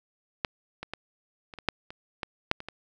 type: clicks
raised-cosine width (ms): 0.3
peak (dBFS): -10 / -20 / -18 / -27 / -25 / -7 / -25 / -15 / -6 / -23 / -21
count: 11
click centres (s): 0.448 / 0.83 / 0.936 / 1.538 / 1.587 / 1.687 / 1.905 / 2.232 / 2.514 / 2.604 / 2.686
effects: none

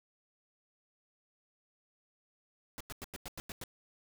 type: noise bursts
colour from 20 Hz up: pink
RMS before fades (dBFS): -43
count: 8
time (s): 2.78-3.638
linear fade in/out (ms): 0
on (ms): 25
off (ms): 94
effects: none

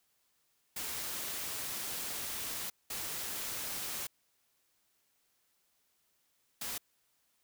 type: noise bursts at uneven times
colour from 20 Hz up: white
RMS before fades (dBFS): -39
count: 3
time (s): 0.76-2.7 / 2.9-4.07 / 6.61-6.78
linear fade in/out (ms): 5
effects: white hiss -75 dBFS RMS until 7.43 s

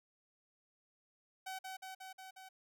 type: tone with echo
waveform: sawtooth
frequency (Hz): 758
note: F#5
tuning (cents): +42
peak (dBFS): -38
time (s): 1.46-1.59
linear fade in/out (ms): 10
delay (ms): 180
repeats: 5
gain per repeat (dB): -2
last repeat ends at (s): 2.49
effects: none

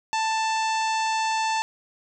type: harmonic tone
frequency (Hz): 884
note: A5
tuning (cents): +8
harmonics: 1 / 2 / 3 / 4 / 5 / 6 / 7 / 8 / 9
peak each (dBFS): -23 / -33 / -32 / -38 / -36 / -41 / -39 / -42 / -45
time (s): 0.13-1.62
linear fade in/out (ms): 0
effects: none

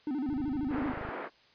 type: tone with vibrato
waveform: triangle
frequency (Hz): 277.2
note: C#4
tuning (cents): 0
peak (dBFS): -28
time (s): 0.07-0.92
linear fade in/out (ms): 2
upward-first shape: square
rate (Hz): 13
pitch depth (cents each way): 140
type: click train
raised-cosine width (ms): 5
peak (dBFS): -30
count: 22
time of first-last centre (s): 0.29-1.088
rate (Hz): 26.3
type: band-pass noise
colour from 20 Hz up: pink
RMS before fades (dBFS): -39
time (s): 0.69-1.3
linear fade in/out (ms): 50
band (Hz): 290 to 1900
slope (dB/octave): 24
effects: white hiss -62 dBFS RMS until 1.54 s + resampled to 11025 Hz

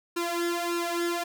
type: tone with flanger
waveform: sawtooth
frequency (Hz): 343.7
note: F4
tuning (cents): -28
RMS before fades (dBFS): -29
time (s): 0.16-1.24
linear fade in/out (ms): 10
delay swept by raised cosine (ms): 0.74 to 2.34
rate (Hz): 1.7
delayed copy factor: +0.8
effects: none

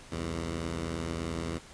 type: beating tone pair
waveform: 10% pulse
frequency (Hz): 65 / 83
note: C2 / E2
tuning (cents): -11 / +12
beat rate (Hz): 18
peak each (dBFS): -32 / -25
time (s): 0.11-1.59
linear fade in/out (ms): 20
effects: pink hiss -51 dBFS RMS until 1.73 s + resampled to 22050 Hz

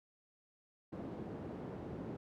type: band-pass noise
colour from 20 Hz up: white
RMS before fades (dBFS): -45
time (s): 0.92-2.17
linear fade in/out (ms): 10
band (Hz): 100 to 350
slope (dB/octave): 12
effects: none

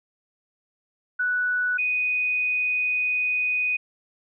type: tone pair in turn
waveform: sine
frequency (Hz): 1480 / 2489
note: F#6 / D#7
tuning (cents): 0 / 0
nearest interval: major sixth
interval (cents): 900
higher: second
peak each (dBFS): -21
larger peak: neither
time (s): 1.19-1.78 / 1.78-3.77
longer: second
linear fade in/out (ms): 10
effects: none

